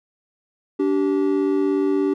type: tone pair together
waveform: triangle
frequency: 289.2 / 386.1 Hz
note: D4 / G4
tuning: -27 / -26 cents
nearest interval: perfect fourth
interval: 501 cents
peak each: -18 dBFS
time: 0.79-2.14 s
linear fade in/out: 10 ms
effects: none